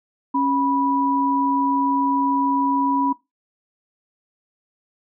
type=tone pair together; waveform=sine; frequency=275.3 / 981 Hz; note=C#4 / B5; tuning=-12 / -12 cents; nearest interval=octave + minor seventh; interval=2200 cents; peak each=-20 dBFS; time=0.34-3.13 s; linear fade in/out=10 ms; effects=noise-tail reverb RT60 0.2 s tail -19 dB re dry